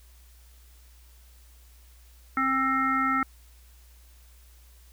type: harmonic tone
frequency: 265.3 Hz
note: C4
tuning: 24 cents sharp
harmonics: 1 / 3 / 5 / 7 / 8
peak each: -29 / -36 / -24 / -32 / -34 dBFS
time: 2.37-3.23 s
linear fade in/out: 2 ms
effects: added 60 Hz sine -51 dBFS peak until 4.92 s + white hiss -60 dBFS RMS until 4.92 s